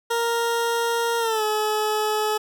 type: tone with pitch glide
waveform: 20% pulse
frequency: 466.2 to 427.5 Hz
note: A#4 to A4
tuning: 0 to -50 cents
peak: -16 dBFS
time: 0.1-2.38 s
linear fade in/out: 10 ms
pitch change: -150 cents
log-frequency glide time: 1.19-1.43 s
effects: none